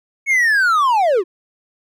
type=linear sweep; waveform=triangle; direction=down; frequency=2226 to 330.2 Hz; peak=-10 dBFS; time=0.26-1.24 s; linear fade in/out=50 ms; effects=none